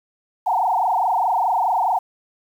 sine tone with frequency modulation, 830.6 Hz, G#5, in tune, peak -16 dBFS, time 0.46-1.99 s, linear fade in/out 10 ms, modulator 24.8 Hz, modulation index 4.7, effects 8-bit

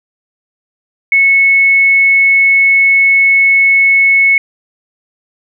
sine tone, 2200 Hz, C#7, 14 cents flat, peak -5 dBFS, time 1.12-4.38 s, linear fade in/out 2 ms, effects none

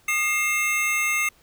square tone cluster, 1226 / 2125 / 2665 Hz, D#6 / C7 / E7, -26 / +26 / +18 cents, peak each -31 / -23 / -28 dBFS, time 0.08-1.29 s, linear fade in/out 5 ms, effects pink hiss -58 dBFS RMS until 1.42 s

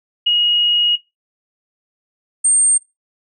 sine tone pair in turn, 2885 / 8660 Hz, F#7 / C#9, -44 / -41 cents, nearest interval octave + perfect fifth, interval 1903 cents, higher second, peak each -11 dBFS, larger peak neither, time 0.26-0.96 / 2.44-2.78 s, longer first, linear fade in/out 10 ms, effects noise-tail reverb RT60 0.2 s tail -17 dB re dry

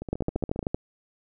two click trains, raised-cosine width 2 ms, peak -12 / -21 dBFS, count 9 / 10, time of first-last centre 0.13-0.745 / 0.02-0.628 s, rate 13 / 14.8 Hz, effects none

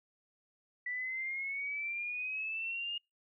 sine exponential sweep, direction up, 1962 to 2851 Hz, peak -35 dBFS, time 0.86-2.98 s, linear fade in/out 5 ms, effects noise-tail reverb RT60 0.2 s tail -25 dB re dry

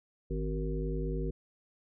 harmonic tone with a mistuned harmonic, 51.91 Hz, G#1, in tune, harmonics 1 / 3 / 5 / 7 / 9, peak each -33 / -37 / -41 / -39 / -41 dBFS, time 0.3-1.31 s, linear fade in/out 10 ms, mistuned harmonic 7, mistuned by +64 cents, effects none

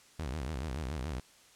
sawtooth tone with vibrato, 70.6 Hz, C#2, 32 cents sharp, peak -31 dBFS, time 0.19-1.2 s, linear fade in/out 5 ms, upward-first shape sine, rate 7 Hz, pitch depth 260 cents each way, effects white hiss -60 dBFS RMS until 1.55 s + low-pass 9000 Hz 12 dB/octave

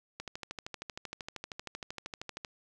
click train, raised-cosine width 0.2 ms, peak -22 dBFS, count 30, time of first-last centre 0.2-2.448 s, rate 12.9 Hz, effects none

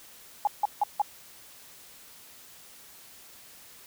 sine tone bursts, 830.6 Hz, G#5, in tune, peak -20 dBFS, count 4, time 0.45-1.018 s, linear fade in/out 2 ms, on 22 ms, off 160 ms, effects white hiss -51 dBFS RMS until 3.86 s

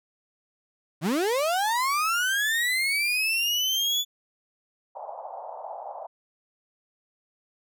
35% pulse linear sweep, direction up, 136.3 to 3471 Hz, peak -21 dBFS, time 1.01-4.05 s, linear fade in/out 50 ms
white band-pass noise, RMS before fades -38 dBFS, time 4.95-6.07 s, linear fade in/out 10 ms, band 600 to 880 Hz, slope 48 dB/octave
effects none

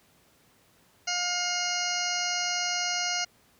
harmonic tone, 712 Hz, F5, 33 cents sharp, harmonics 1 / 2 / 3 / 4 / 6 / 7 / 8 / 9, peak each -35 / -35 / -35 / -35 / -35 / -35 / -35 / -35 dBFS, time 1.07-3.25 s, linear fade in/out 10 ms, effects pink hiss -62 dBFS RMS until 3.59 s + high-pass 80 Hz 12 dB/octave

